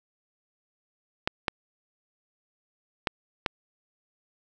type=clicks; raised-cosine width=0.3 ms; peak=-8 dBFS; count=4; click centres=1.275 / 1.482 / 3.072 / 3.462 s; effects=none